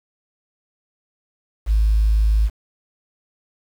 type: tone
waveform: sine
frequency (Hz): 53.3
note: G#1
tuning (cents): +46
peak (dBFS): -12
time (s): 1.66-2.5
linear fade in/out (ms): 50
effects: tanh soft clip ceiling -9 dBFS + 7-bit